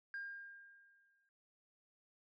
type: tone with exponential decay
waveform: sine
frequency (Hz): 1607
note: G6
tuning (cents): +43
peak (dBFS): -39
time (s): 0.14-1.29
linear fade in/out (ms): 1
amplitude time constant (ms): 250
effects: tanh soft clip ceiling -39 dBFS